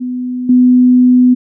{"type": "tone with level steps", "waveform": "sine", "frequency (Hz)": 250, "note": "B3", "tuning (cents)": 21, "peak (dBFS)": [-16, -4], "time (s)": [0, 1.35], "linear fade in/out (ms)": 20, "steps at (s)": 0.49, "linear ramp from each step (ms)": 5, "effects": []}